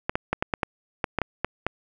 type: clicks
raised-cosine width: 0.5 ms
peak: -8 dBFS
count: 11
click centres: 0.095 / 0.155 / 0.33 / 0.425 / 0.538 / 0.632 / 1.042 / 1.187 / 1.217 / 1.446 / 1.666 s
effects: none